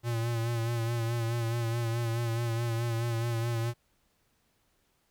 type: tone with vibrato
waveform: square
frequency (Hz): 116.4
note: A#2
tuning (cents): -2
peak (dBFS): -29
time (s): 0.03-3.74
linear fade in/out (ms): 50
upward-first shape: sine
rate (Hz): 4.7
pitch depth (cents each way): 41
effects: pink hiss -72 dBFS RMS until 5.1 s